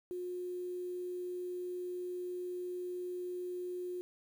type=tone with quantisation; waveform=sine; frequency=359.7 Hz; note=F#4; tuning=49 cents flat; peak=-37 dBFS; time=0.11-4.01 s; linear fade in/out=0 ms; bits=10; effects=none